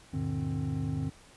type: tone cluster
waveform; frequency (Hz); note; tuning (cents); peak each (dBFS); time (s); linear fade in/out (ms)
triangle; 77.4 / 100.9 / 120.8 / 150.6 / 264.1; D#2 / G#2 / B2 / D3 / C4; -9 / -49 / -38 / +44 / +16; -39 / -34 / -37 / -31 / -34; 0.13-1.1; 10
effects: pink hiss -56 dBFS RMS until 1.36 s + resampled to 24000 Hz